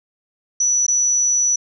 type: tone with dropouts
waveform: sine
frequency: 5920 Hz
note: F#8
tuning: in tune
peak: -14 dBFS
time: 0.6-1.56 s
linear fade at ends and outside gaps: 5 ms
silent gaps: 0.866-0.881 s
effects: none